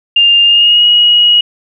sine tone with pitch glide, 2804 to 2898 Hz, F7 to F#7, +6 to -37 cents, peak -4 dBFS, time 0.16-1.41 s, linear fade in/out 5 ms, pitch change +57 cents, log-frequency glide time 0.44-0.85 s, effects none

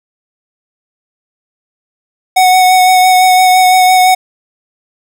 square tone with vibrato, 740 Hz, F#5, in tune, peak -5 dBFS, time 2.36-4.15 s, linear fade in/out 10 ms, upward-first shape sine, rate 5.9 Hz, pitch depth 16 cents each way, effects none

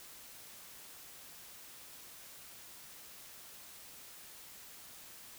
silence, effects white hiss -53 dBFS RMS until 5.38 s

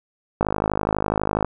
click train, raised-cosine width 1 ms, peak -6 dBFS, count 55, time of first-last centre 0.41-1.446 s, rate 52.1 Hz, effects none

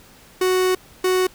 45% pulse tone pair in turn, 370 / 370 Hz, F#4 / F#4, 0 / 0 cents, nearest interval unison, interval 0 cents, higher neither, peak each -16 dBFS, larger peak neither, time 0.41-0.75 / 1.04-1.27 s, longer first, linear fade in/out 5 ms, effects pink hiss -48 dBFS RMS until 1.34 s

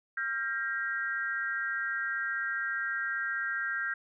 sine tone cluster, 1381 / 1596 / 1885 Hz, F6 / G6 / A#6, -20 / +31 / +19 cents, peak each -36 / -32 / -37 dBFS, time 0.17-3.94 s, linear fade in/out 5 ms, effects none

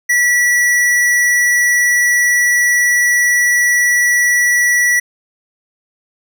sine tone with hard clipping, 1947 Hz, B6, 25 cents flat, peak -11 dBFS, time 0.09-5 s, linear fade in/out 10 ms, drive 16 dB, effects none

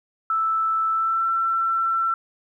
sine tone with pitch glide, 1318.5 to 1343.9 Hz, E6 to E6, 0 to +33 cents, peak -19 dBFS, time 0.3-2.14 s, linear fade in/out 2 ms, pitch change +33 cents, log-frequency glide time 0.91-1.26 s, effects 10-bit

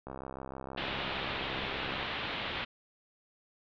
click train, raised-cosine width 1 ms, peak -27 dBFS, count 131, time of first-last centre 0.07-2.028 s, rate 66.4 Hz
white low-pass noise, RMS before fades -37 dBFS, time 0.77-2.65 s, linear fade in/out 10 ms, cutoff 3700 Hz, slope 48 dB/octave
effects none

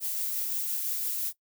violet noise with tremolo, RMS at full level -30 dBFS, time 0-1.33 s, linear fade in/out 50 ms, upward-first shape triangle, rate 5.8 Hz, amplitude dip 25%, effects noise-tail reverb RT60 0.1 s tail -18 dB re dry

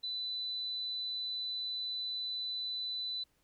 sine tone, 3994 Hz, B7, 19 cents sharp, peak -35 dBFS, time 0.03-3.24 s, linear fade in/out 10 ms, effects pink hiss -74 dBFS RMS until 3.43 s

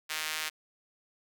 sawtooth tone with high-pass filter, 155.9 Hz, D#3, 4 cents sharp, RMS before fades -35 dBFS, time 0.09-0.5 s, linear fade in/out 20 ms, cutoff 2000 Hz, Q 0.95, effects none

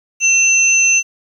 sine tone pair together, 2702 / 6147 Hz, E7 / G8, +42 / -35 cents, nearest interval octave + major second, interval 1423 cents, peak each -12 dBFS, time 0.2-1.03 s, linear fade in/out 50 ms, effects 8-bit

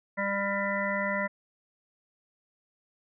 harmonic tone, 199.1 Hz, G3, 27 cents sharp, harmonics 1 / 3 / 5 / 7 / 9 / 10, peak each -34 / -32 / -35 / -37 / -35 / -33 dBFS, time 0.17-1.28 s, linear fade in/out 20 ms, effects none

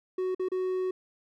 triangle tone with dropouts, 371 Hz, F#4, 5 cents sharp, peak -25 dBFS, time 0.18-0.91 s, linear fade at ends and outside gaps 5 ms, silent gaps 0.348-0.395 / 0.486-0.517 s, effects none

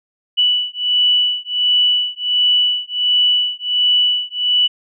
sine beating tone pair, 2960 / 2961.4 Hz, F#7 / F#7, 0 / +1 cents, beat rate 1.4 Hz, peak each -16 dBFS, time 0.37-4.68 s, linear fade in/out 20 ms, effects none

